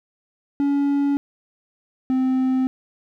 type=tone pair in turn; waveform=triangle; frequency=282.6 / 259.6 Hz; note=C#4 / C4; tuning=+34 / -13 cents; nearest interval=minor second; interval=147 cents; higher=first; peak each=-15 / -15 dBFS; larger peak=neither; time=0.6-1.17 / 2.1-2.67 s; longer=neither; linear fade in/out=0 ms; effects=none